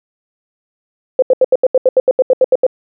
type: tone bursts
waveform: sine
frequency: 516 Hz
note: C5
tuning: 24 cents flat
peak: -5 dBFS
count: 14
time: 1.19-2.666 s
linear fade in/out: 2 ms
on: 33 ms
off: 78 ms
effects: none

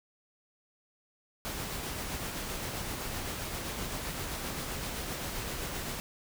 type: noise with tremolo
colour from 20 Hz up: pink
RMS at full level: -36 dBFS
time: 1.45-6 s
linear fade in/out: 0 ms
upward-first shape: sine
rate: 7.7 Hz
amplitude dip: 25%
effects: none

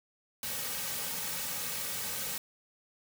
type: noise with comb filter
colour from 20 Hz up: white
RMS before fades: -36 dBFS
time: 0.43-2.38 s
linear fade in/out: 2 ms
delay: 2.9 ms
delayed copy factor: -0.7
effects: none

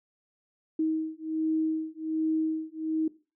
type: beating tone pair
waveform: sine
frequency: 316 / 317.3 Hz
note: D#4 / D#4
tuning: +27 / +34 cents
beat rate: 1.3 Hz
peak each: -29 dBFS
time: 0.79-3.08 s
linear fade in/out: 5 ms
effects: noise-tail reverb RT60 0.3 s tail -17 dB re dry

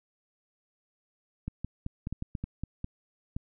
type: clicks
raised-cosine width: 5 ms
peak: -21 dBFS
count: 11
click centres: 1.48 / 1.646 / 1.864 / 2.071 / 2.126 / 2.224 / 2.352 / 2.44 / 2.636 / 2.844 / 3.365 s
effects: none

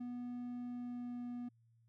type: tone with pitch glide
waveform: triangle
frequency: 244.6 to 243.1 Hz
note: B3 to B3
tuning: -16 to -27 cents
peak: -39 dBFS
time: 0-1.49 s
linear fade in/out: 10 ms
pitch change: -11 cents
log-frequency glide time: 0.66-1.26 s
effects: added 115 Hz sine -67 dBFS peak until 1.88 s

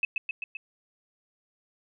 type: tone with echo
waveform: sine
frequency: 2596 Hz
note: E7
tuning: 27 cents flat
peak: -22 dBFS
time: 0.03-0.05 s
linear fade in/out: 2 ms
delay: 130 ms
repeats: 4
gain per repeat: -3 dB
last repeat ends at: 0.57 s
effects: none

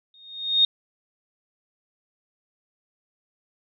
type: tone with exponential growth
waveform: sine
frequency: 3700 Hz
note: A#7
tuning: 14 cents flat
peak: -12 dBFS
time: 0.14-0.65 s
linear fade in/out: 2 ms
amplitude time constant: 110 ms
effects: none

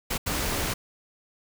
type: noise bursts at uneven times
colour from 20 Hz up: pink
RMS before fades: -28 dBFS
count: 2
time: 0.1-0.18 / 0.26-0.74 s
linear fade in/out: 10 ms
effects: none

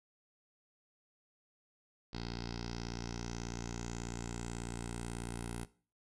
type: tone with low-pass filter sweep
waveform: 10% pulse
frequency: 58.27 Hz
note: A#1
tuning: in tune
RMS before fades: -42 dBFS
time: 2.13-5.65 s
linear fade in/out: 5 ms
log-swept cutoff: 4600 to 10000 Hz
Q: 4.7
effects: noise-tail reverb RT60 0.4 s tail -18 dB re dry

